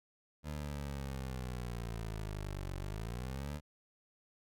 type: linear two-way sweep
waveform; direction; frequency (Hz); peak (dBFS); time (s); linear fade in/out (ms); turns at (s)
20% pulse; down then up; 75.9 to 46.1 to 75.9; -34; 0.43-3.61; 50; 2.76
effects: none